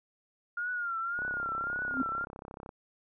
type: tone with vibrato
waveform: sine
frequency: 1406 Hz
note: F6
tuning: 11 cents sharp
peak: -31 dBFS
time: 0.57-2.25 s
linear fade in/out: 5 ms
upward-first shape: triangle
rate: 1.8 Hz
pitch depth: 100 cents each way
type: click train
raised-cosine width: 1 ms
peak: -29 dBFS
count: 51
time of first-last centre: 1.19-2.692 s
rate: 33.3 Hz
type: tone with exponential growth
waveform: sine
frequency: 261.6 Hz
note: C4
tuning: in tune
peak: -24 dBFS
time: 1.85-2.02 s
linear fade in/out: 5 ms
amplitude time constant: 35 ms
effects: none